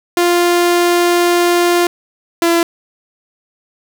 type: tone pair in turn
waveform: sawtooth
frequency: 349.2 / 338.5 Hz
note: F4 / E4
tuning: 0 / +46 cents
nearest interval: minor second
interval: 54 cents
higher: first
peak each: -6 dBFS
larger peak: neither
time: 0.17-1.87 / 2.42-2.63 s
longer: first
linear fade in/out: 2 ms
effects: none